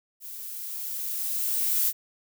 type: noise with level ramp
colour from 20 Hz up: violet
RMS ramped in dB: -40 to -23 dBFS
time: 0.2-1.93 s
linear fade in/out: 50 ms
effects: none